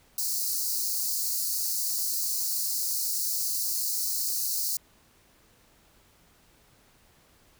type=high-pass noise; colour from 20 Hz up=white; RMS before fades=-29 dBFS; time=0.18-4.77 s; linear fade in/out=2 ms; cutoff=4200 Hz; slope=96 dB/octave; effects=pink hiss -61 dBFS RMS until 7.59 s